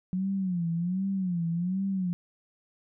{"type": "tone with vibrato", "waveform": "sine", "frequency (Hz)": 180.5, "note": "F#3", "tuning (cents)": -43, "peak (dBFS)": -26, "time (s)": [0.13, 2.13], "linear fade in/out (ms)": 0, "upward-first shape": "sine", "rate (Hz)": 1.3, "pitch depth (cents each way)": 140, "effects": []}